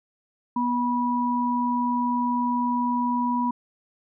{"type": "tone pair together", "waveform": "sine", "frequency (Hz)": [244, 976], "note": ["B3", "B5"], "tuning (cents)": [-21, -21], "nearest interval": "2 octaves", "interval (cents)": 2400, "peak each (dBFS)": -24, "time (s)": [0.56, 3.51], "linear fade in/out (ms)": 5, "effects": []}